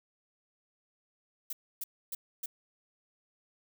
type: noise bursts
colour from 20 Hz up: violet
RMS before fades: -37 dBFS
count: 4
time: 1.5-2.46 s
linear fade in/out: 5 ms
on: 30 ms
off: 280 ms
effects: none